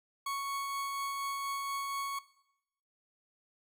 40% pulse tone with tremolo, 1108.7 Hz, C#6, in tune, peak -32 dBFS, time 0.26-2.19 s, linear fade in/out 5 ms, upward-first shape triangle, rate 4.2 Hz, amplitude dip 25%, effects noise-tail reverb RT60 0.8 s tail -18 dB re dry

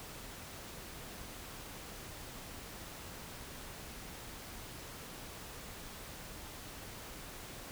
silence, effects pink hiss -48 dBFS RMS until 7.71 s

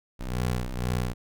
20% pulse ring-modulated tone, 61.74 Hz, B1, in tune, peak -19 dBFS, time 0.19-1.14 s, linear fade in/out 20 ms, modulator 29.8 Hz, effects none

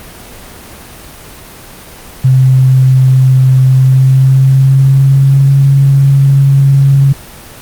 sine tone with pitch glide, 130.5 to 137.7 Hz, C3 to C#3, -4 to -11 cents, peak -3 dBFS, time 2.24-7.13 s, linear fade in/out 10 ms, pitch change +93 cents, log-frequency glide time 3.68-5.56 s, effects pink hiss -31 dBFS RMS until 7.61 s + Opus 24 kbps

